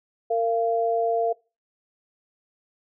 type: tone pair together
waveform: sine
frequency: 458.5 / 687 Hz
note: A#4 / F5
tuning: -29 / -29 cents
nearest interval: perfect fifth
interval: 700 cents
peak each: -23 dBFS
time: 0.3-1.33 s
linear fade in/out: 10 ms
effects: noise-tail reverb RT60 0.3 s tail -23 dB re dry